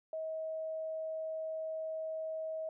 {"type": "tone", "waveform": "sine", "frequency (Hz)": 637, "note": "D#5", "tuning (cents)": 41, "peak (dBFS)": -36, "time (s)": [0.13, 2.69], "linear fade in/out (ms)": 2, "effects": []}